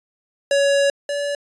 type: tone pair in turn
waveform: square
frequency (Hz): 561 / 573.4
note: C#5 / D5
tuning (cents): +21 / -42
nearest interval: unison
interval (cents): 37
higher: second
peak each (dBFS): -15 / -22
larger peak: first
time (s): 0.51-0.9 / 1.09-1.35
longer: first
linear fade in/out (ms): 2
effects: resampled to 22050 Hz